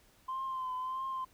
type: tone with vibrato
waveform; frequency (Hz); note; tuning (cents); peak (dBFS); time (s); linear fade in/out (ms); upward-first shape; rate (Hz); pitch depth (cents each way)
sine; 1038; C6; -14; -33; 0.28-1.25; 10; triangle; 1.6; 46
effects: tanh soft clip ceiling -31 dBFS + pink hiss -65 dBFS RMS until 1.33 s